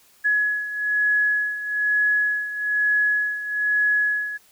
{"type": "beating tone pair", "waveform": "sine", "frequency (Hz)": [1687, 1688.1], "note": ["G#6", "G#6"], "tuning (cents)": [27, 28], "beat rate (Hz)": 1.1, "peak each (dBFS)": [-20, -25], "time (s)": [0.24, 4.38], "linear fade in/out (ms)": 20, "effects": ["white hiss -56 dBFS RMS until 4.51 s"]}